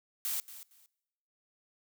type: noise with echo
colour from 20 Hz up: blue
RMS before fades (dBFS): -34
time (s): 0.25-0.4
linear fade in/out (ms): 0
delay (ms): 230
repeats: 2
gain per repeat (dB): -14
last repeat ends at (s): 0.86
effects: noise-tail reverb RT60 1.0 s tail -24 dB re dry